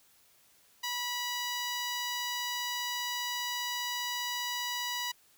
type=tone; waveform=10% pulse; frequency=975 Hz; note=B5; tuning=23 cents flat; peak=-24 dBFS; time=0.83-5.12 s; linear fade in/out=10 ms; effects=white hiss -64 dBFS RMS until 5.37 s